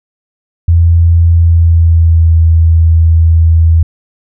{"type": "tone with pitch glide", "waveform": "sine", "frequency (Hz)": [84.2, 81.9], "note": ["E2", "E2"], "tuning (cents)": [37, -11], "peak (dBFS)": -3, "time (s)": [0.68, 3.83], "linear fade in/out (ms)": 5, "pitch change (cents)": -48, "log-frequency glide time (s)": [1.34, 2.33], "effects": []}